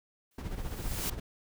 white noise with exponential growth, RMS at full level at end -33 dBFS, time 0.31-1.1 s, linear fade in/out 5 ms, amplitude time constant 170 ms
brown noise with tremolo, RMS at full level -34 dBFS, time 0.38-1.2 s, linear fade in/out 5 ms, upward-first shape sine, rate 15 Hz, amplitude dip 60%
effects none

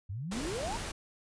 sine exponential sweep, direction up, 87.7 to 987.8 Hz, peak -35 dBFS, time 0.09-0.77 s, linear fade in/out 10 ms
pink noise, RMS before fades -38 dBFS, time 0.31-0.92 s, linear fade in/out 10 ms
effects resampled to 22050 Hz

